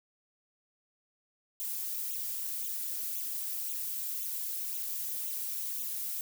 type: noise with flanger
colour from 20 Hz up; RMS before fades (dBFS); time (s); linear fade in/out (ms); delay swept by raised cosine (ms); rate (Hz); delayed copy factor
violet; -36; 1.6-6.21; 0; 0.29 to 3.89; 1.9; +0.75
effects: none